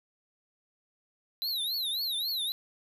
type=tone with vibrato; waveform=square; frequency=3957 Hz; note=B7; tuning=3 cents sharp; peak=-30 dBFS; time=1.42-2.52 s; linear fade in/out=0 ms; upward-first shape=triangle; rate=3.7 Hz; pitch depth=220 cents each way; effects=none